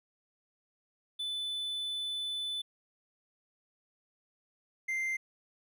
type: tone pair in turn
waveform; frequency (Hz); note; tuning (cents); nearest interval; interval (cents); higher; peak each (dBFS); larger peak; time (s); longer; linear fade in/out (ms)
triangle; 3500 / 2089; A7 / C7; -10 / -3; major sixth; 893; first; -32 / -29; second; 1.19-2.62 / 4.88-5.17; first; 10
effects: none